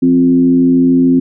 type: tone with frequency modulation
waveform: sine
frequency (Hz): 261.6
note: C4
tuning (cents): 0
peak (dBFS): -6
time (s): 0.02-1.2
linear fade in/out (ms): 10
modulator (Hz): 86.8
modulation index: 0.57
effects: none